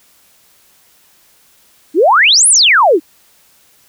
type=exponential two-way sweep; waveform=sine; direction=up then down; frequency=282.4 to 11090 to 282.4 Hz; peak=-5 dBFS; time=1.94-3 s; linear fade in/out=50 ms; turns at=2.48 s; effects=white hiss -50 dBFS RMS until 3.88 s